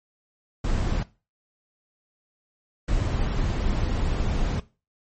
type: noise bursts at uneven times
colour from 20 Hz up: brown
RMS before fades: -24 dBFS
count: 2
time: 0.64-1.03 / 2.88-4.6 s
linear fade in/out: 5 ms
effects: noise-tail reverb RT60 0.3 s tail -18 dB re dry + MP3 32 kbps